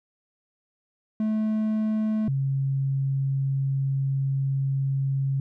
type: tone pair in turn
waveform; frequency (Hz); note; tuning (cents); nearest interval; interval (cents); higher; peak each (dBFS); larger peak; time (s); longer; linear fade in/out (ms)
triangle / sine; 216.6 / 136.17; A3 / C#3; -27 / -31; minor sixth; 804; first; -20 / -22; first; 1.2-2.28 / 2.28-5.4; second; 2
effects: none